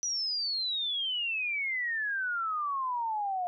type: exponential sweep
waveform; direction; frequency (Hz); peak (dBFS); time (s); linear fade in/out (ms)
sine; down; 5920 to 706; -29; 0.03-3.47; 0
effects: none